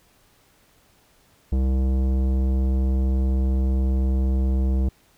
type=tone with tanh clipping; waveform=sine; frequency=65.41 Hz; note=C2; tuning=in tune; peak=-20 dBFS; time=1.52-4.89 s; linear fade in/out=5 ms; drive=15 dB; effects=pink hiss -59 dBFS RMS until 5.17 s